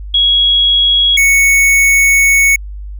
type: tone pair in turn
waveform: sine / square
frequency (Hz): 3322 / 2217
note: G#7 / C#7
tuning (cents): 0 / 0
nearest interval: perfect fifth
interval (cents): 700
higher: first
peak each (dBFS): -7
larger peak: neither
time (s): 0.14-1.17 / 1.17-2.56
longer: second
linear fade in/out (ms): 5
effects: added 50 Hz sine -23 dBFS peak until 2.99 s